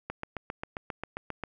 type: click train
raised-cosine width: 0.5 ms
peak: -19 dBFS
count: 11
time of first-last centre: 0.1-1.437 s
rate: 7.48 Hz
effects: none